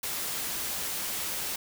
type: noise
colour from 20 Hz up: white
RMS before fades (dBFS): -33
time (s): 0.03-1.56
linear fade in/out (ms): 5
effects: none